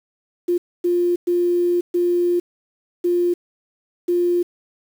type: tone bursts at uneven times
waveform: sine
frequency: 350.8 Hz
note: F4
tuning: 8 cents sharp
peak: -15 dBFS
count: 6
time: 0.48-0.58 / 0.84-1.16 / 1.27-1.81 / 1.94-2.4 / 3.04-3.34 / 4.08-4.43 s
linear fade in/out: 10 ms
effects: 7-bit